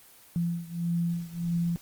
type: beating tone pair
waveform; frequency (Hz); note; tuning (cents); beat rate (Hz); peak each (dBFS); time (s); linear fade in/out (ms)
sine; 170 / 171.6; F3 / F3; -46 / -30; 1.6; -29 / -31; 0.36-1.76; 0
effects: white hiss -54 dBFS RMS until 1.81 s + Opus 24 kbps